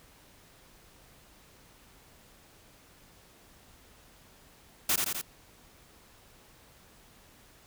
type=noise with echo; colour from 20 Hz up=white; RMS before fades=-26 dBFS; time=4.89-4.96 s; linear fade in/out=5 ms; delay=85 ms; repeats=3; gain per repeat=-3 dB; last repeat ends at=5.215 s; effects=pink hiss -58 dBFS RMS until 7.66 s